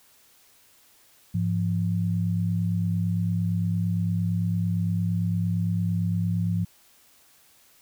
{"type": "tone pair together", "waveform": "sine", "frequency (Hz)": [103.7, 172.5], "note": ["G#2", "F3"], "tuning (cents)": [-2, -21], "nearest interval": "major sixth", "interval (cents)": 881, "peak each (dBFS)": -25, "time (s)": [1.34, 6.65], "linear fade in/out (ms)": 10, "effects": ["white hiss -58 dBFS RMS until 7.81 s"]}